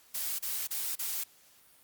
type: noise bursts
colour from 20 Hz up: blue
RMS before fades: -34 dBFS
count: 4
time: 0.14-1.239 s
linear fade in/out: 10 ms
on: 250 ms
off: 33 ms
effects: white hiss -61 dBFS RMS until 1.83 s + Opus 48 kbps